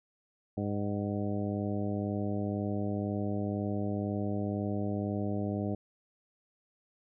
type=harmonic tone with a mistuned harmonic; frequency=102 Hz; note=G#2; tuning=31 cents flat; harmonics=1 / 2 / 3 / 4 / 5 / 6 / 7; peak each=-35 / -34 / -37 / -41 / -43 / -41 / -45 dBFS; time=0.57-5.75 s; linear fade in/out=5 ms; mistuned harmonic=7; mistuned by=+72 cents; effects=none